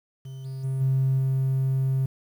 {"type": "tone with level steps", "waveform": "triangle", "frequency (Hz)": 133, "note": "C3", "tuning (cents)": 29, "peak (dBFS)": [-33, -29, -22, -16, -18], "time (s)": [0.25, 2.06], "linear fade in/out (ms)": 5, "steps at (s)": [0.44, 0.63, 0.8, 1.18], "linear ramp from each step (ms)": 20, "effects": ["tanh soft clip ceiling -16 dBFS", "9-bit"]}